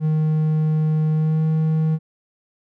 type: tone with pitch glide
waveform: triangle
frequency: 155.56 to 157.91 Hz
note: D#3 to D#3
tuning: 0 to +26 cents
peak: -14 dBFS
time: 0-1.99 s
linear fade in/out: 50 ms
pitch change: +26 cents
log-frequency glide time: 1.12-1.43 s
effects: none